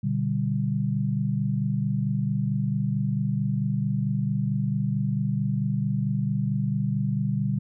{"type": "chord", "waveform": "sine", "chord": "G major", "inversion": "first", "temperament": "just", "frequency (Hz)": [122.5, 147, 196], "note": ["B2", "D3", "G3"], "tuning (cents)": [-14, 2, 0], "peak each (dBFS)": -27, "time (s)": [0.03, 7.59], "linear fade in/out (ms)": 10, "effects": []}